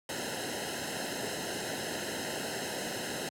pink noise with comb filter, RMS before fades -36 dBFS, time 0.09-3.29 s, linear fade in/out 2 ms, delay 0.86 ms, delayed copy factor -1, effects high-pass 100 Hz 12 dB/octave + low-pass 11000 Hz 12 dB/octave

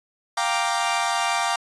sawtooth chord, G minor seventh, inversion third, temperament equal, 698.5 / 784 / 932.3 / 1174.7 Hz, F5 / G5 / Bb5 / D6, 0 / 0 / 0 / 0 cents, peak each -23 dBFS, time 0.37-1.56 s, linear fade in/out 5 ms, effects resampled to 22050 Hz

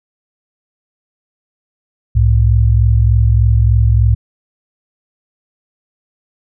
sine tone pair together, 65 / 108.34 Hz, C2 / A2, -11 / -26 cents, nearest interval major sixth, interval 885 cents, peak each -10 dBFS, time 2.15-4.15 s, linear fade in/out 10 ms, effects none

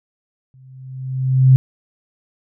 sine tone with exponential growth, 130.81 Hz, C3, in tune, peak -4 dBFS, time 0.54-1.56 s, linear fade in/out 0 ms, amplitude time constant 220 ms, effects none

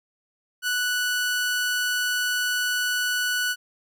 sawtooth tone, 1480 Hz, F#6, in tune, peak -19 dBFS, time 0.62-3.56 s, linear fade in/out 50 ms, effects none

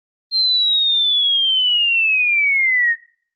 sine linear sweep, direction down, 4186 to 1822 Hz, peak -13 dBFS, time 0.31-2.96 s, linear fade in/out 50 ms, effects noise-tail reverb RT60 0.5 s tail -21 dB re dry + Opus 32 kbps

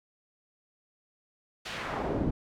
brown noise with band-pass filter sweep, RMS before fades -32 dBFS, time 1.65-2.31 s, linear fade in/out 10 ms, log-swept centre 4000 to 210 Hz, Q 0.99, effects none

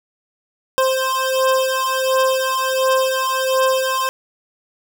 25% pulse beating tone pair, 523.3 / 524.7 Hz, C5 / C5, 0 / +5 cents, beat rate 1.4 Hz, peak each -15 dBFS, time 0.78-4.09 s, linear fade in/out 0 ms, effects none

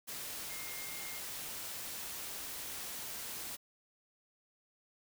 sine tone in noise, 2125 Hz, C7, 26 cents sharp, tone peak -49 dBFS, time 0.49-1.2 s, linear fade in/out 20 ms, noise white, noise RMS -43 dBFS, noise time 0.07-3.57 s, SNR -9 dB, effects none

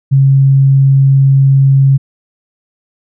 sine tone, 136.2 Hz, C#3, 30 cents flat, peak -4 dBFS, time 0.11-1.98 s, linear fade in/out 20 ms, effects none

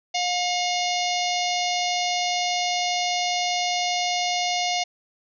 harmonic tone with a mistuned harmonic, 713 Hz, F5, 36 cents sharp, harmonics 1 / 3 / 4 / 5 / 6 / 7 / 8 / 9, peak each -25 / -30 / -31 / -32 / -33 / -33 / -34 / -35 dBFS, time 0.14-4.84 s, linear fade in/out 10 ms, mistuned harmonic 3, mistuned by +16 cents, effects none

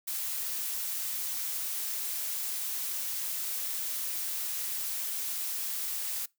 blue noise, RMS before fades -34 dBFS, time 0.07-6.26 s, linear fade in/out 10 ms, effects noise-tail reverb RT60 0.2 s tail -23 dB re dry

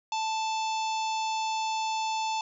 harmonic tone, 880 Hz, A5, in tune, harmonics 1 / 3 / 4 / 5 / 6 / 7 / 8, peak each -28 / -38 / -40 / -42 / -44 / -45 / -46 dBFS, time 0.12-2.41 s, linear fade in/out 2 ms, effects none

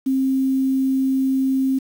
sine tone with quantisation, 265.2 Hz, C4, 23 cents sharp, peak -16 dBFS, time 0.06-1.79 s, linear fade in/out 10 ms, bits 7, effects none

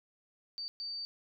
sine tone bursts at uneven times, 4609 Hz, D8, 33 cents flat, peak -37 dBFS, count 2, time 0.58-0.68 / 0.8-1.05 s, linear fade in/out 0 ms, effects none

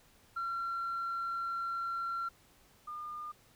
sine tone pair in turn, 1366 / 1210.5 Hz, F6 / D#6, -39 / -48 cents, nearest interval major second, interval 209 cents, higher first, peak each -32 / -39 dBFS, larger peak first, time 0.36-2.29 / 2.87-3.32 s, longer first, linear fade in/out 10 ms, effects tanh soft clip ceiling -31 dBFS + pink hiss -64 dBFS RMS until 3.55 s

